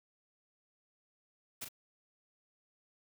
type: noise with echo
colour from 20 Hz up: white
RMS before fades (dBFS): -41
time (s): 1.61-1.65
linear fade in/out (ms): 10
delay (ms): 38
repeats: 1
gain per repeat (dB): -6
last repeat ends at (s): 1.688
effects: none